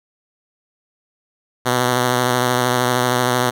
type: tone with vibrato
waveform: 5% pulse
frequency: 124.4 Hz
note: B2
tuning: 13 cents sharp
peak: -4 dBFS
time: 1.65-3.51 s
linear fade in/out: 20 ms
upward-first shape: triangle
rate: 13 Hz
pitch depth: 37 cents each way
effects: none